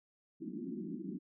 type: band-pass noise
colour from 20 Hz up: pink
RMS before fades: -42 dBFS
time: 0.4-1.19 s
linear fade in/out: 20 ms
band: 170 to 360 Hz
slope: 96 dB/octave
effects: none